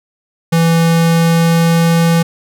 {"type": "tone with pitch glide", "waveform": "square", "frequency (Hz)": [165.9, 167.05], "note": ["E3", "E3"], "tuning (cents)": [11, 23], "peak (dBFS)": -9, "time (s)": [0.52, 2.23], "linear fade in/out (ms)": 10, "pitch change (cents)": 12, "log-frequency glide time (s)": [0.68, 2.02], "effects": []}